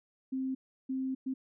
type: tone bursts at uneven times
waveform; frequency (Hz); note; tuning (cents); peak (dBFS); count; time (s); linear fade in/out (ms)
sine; 262.9; C4; +8; -31; 3; 0.32-0.55 / 0.89-1.15 / 1.26-1.34; 10
effects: none